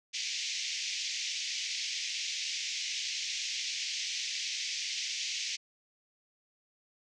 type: band-pass noise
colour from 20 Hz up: white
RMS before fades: -36 dBFS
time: 0.13-5.57 s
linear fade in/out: 20 ms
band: 2100 to 6400 Hz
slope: 48 dB/octave
effects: none